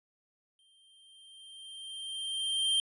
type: tone with exponential growth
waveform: square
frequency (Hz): 3158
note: G7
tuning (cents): +12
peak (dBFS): -25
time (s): 0.59-2.8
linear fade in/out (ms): 1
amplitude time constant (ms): 480
effects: resampled to 24000 Hz